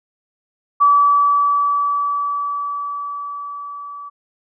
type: tone with level ramp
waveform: sine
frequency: 1150 Hz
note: D6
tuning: 37 cents flat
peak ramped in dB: -8 to -30 dBFS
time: 0.8-4.1 s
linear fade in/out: 20 ms
effects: none